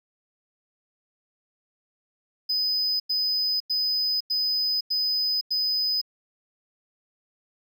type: tone bursts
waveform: triangle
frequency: 5010 Hz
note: D#8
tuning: 11 cents sharp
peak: -21 dBFS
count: 6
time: 2.49-6.015 s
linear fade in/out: 10 ms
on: 510 ms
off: 93 ms
effects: none